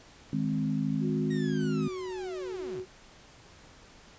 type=chord; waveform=sine; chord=Ab major; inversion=second; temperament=equal; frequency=155.56 / 207.7 / 261.6 Hz; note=Eb3 / Ab3 / C4; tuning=0 / 0 / 0 cents; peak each=-31 dBFS; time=0.33-1.88 s; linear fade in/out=2 ms
type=tone with pitch glide; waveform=sine; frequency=362.6 to 371.3 Hz; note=F#4 to F#4; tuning=-35 to +6 cents; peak=-34 dBFS; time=1-2.86 s; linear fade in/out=50 ms; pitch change=+41 cents; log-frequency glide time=1.58-1.93 s
type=linear sweep; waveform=sawtooth; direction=down; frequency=1900 to 89 Hz; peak=-39 dBFS; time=1.3-2.81 s; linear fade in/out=10 ms
effects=pink hiss -54 dBFS RMS until 4.18 s + resampled to 16000 Hz